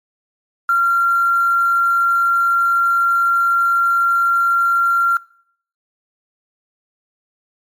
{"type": "tone with quantisation", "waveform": "sine", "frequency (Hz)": 1378, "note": "F6", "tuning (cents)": -24, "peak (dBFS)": -11, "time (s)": [0.69, 5.17], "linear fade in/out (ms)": 2, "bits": 6, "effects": ["noise-tail reverb RT60 0.6 s tail -22 dB re dry", "MP3 96 kbps"]}